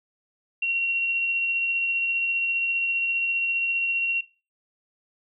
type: tone with tremolo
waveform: sine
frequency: 2741 Hz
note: F7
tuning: 33 cents flat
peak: -21 dBFS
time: 0.62-4.21 s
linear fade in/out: 5 ms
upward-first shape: sine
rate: 15 Hz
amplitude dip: 25%
effects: noise-tail reverb RT60 0.3 s tail -17 dB re dry